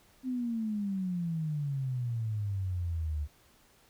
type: exponential sweep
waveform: sine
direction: down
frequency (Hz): 261.6 to 72.2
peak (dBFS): -30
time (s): 0.23-3.28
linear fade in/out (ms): 50
effects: pink hiss -63 dBFS RMS until 3.89 s